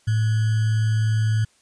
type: tone with sample-and-hold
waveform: sine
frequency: 109.6 Hz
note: A2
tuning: 6 cents flat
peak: -17 dBFS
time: 0.07-1.45 s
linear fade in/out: 10 ms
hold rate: 1575 Hz
effects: white hiss -60 dBFS RMS until 1.61 s + resampled to 22050 Hz